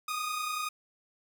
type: tone pair together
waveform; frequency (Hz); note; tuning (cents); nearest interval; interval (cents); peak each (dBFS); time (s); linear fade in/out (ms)
sawtooth; 1214 / 1244.5; D#6 / D#6; -43 / 0; unison; 43; -35 / -29; 0.08-0.69; 5
effects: 11-bit